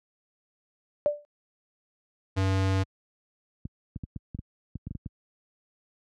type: tone with exponential decay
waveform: sine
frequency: 588 Hz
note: D5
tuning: 2 cents sharp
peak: -17 dBFS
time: 1.06-1.25 s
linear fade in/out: 0 ms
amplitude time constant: 40 ms
type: tone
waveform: square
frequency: 95.7 Hz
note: G2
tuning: 41 cents flat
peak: -23 dBFS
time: 2.36-2.84 s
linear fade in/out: 20 ms
type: clicks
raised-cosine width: 5 ms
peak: -22 dBFS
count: 11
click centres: 3.654 / 3.961 / 4.037 / 4.162 / 4.348 / 4.39 / 4.756 / 4.87 / 4.91 / 4.952 / 5.061 s
effects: high-pass 60 Hz 12 dB/octave + low-pass 6000 Hz 12 dB/octave